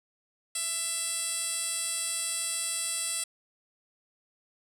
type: tone with band-pass filter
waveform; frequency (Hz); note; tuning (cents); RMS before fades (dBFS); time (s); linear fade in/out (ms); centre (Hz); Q
10% pulse; 667; E5; +20; -32; 0.55-3.24; 5; 7900; 4.5
effects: none